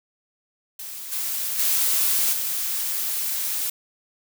blue noise with level steps, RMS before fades -35 / -27 / -21 / -26 dBFS, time 0.79-3.7 s, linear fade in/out 5 ms, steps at 1.11 / 1.58 / 2.32 s, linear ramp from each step 20 ms, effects none

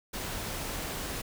pink noise, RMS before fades -36 dBFS, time 0.13-1.22 s, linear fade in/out 10 ms, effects none

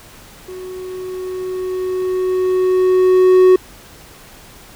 triangle tone with level ramp, 370 Hz, F#4, in tune, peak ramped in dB -26 to -3 dBFS, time 0.48-3.56 s, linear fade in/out 5 ms, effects pink hiss -41 dBFS RMS until 4.75 s

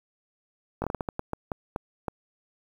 slowing click train, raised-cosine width 1 ms, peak -15 dBFS, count 12, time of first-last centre 0.82-2.082 s, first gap 20 ms, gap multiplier 1.32, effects 8-bit

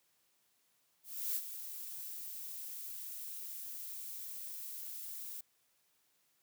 violet noise with ADSR envelope, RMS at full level -35 dBFS, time 1.03-5.41 s, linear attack 330 ms, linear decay 46 ms, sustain -10 dB, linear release 5 ms, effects white hiss -75 dBFS RMS until 6.42 s + high-pass 80 Hz 12 dB/octave

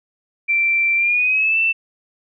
sine tone with pitch glide, 2349 to 2667 Hz, D7 to E7, 0 to +20 cents, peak -14 dBFS, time 0.48-1.73 s, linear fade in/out 20 ms, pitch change +220 cents, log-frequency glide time 0.96-1.59 s, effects none

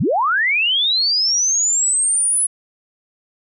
sine linear sweep, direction up, 87.8 to 10310 Hz, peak -14 dBFS, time 0-2.47 s, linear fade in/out 10 ms, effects none

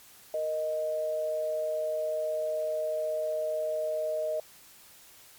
sine tone pair together, 466.2 / 622.3 Hz, A#4 / D#5, 0 / 0 cents, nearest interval perfect fourth, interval 500 cents, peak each -37 / -28 dBFS, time 0.34-4.4 s, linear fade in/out 2 ms, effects white hiss -54 dBFS RMS until 5.38 s + MP3 96 kbps

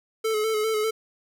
square tone with vibrato, 434.6 Hz, A4, 21 cents flat, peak -23 dBFS, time 0.24-0.91 s, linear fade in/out 10 ms, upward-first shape square, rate 5 Hz, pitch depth 32 cents each way, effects none

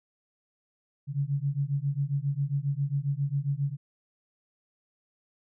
sine beating tone pair, 137.2 / 144.6 Hz, C#3 / D3, -17 / -27 cents, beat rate 7.4 Hz, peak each -29 dBFS, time 1.07-3.77 s, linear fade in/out 50 ms, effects none

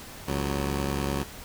10% pulse tone pair together, 69.86 / 185 Hz, C#2 / F#3, +14 / 0 cents, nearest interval octave + perfect fourth, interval 1686 cents, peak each -19 / -26 dBFS, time 0.27-1.24 s, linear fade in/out 20 ms, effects pink hiss -43 dBFS RMS until 1.44 s

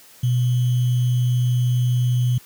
sine tone with sample-and-hold, 123.47 Hz, B2, in tune, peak -15 dBFS, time 0.23-2.38 s, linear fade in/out 5 ms, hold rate 3150 Hz, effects white hiss -48 dBFS RMS until 2.45 s + high-pass 80 Hz 12 dB/octave

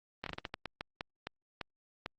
slowing click train, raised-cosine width 0.3 ms, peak -21 dBFS, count 13, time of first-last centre 0.24-2.061 s, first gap 23 ms, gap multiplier 1.31, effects Opus 24 kbps

